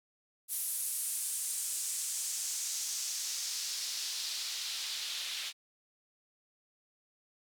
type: noise with band-pass filter sweep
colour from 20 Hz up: white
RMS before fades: -37 dBFS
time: 0.48-5.53 s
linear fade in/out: 50 ms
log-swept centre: 11000 to 3400 Hz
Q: 1.8
effects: none